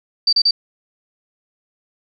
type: tone bursts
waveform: sine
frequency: 4640 Hz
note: D8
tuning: 22 cents flat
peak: -11 dBFS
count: 3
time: 0.27-0.51 s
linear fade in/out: 5 ms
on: 58 ms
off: 33 ms
effects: none